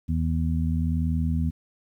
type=harmonic tone; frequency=81 Hz; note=E2; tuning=30 cents flat; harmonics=1 / 2 / 3; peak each=-24 / -27 / -29 dBFS; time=0.08-1.51 s; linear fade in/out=20 ms; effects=10-bit